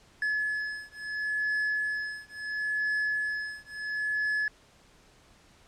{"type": "beating tone pair", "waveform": "triangle", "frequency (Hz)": [1709, 1709.73], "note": ["G#6", "G#6"], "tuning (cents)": [49, 50], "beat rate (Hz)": 0.73, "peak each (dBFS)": -30, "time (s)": [0.22, 4.48], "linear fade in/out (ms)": 2, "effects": ["pink hiss -59 dBFS RMS until 5.67 s", "low-pass 8000 Hz 12 dB/octave"]}